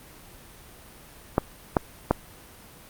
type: clicks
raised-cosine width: 1 ms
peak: -4 dBFS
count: 3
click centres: 1.381 / 1.768 / 2.11 s
effects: pink hiss -48 dBFS RMS until 2.89 s + Opus 32 kbps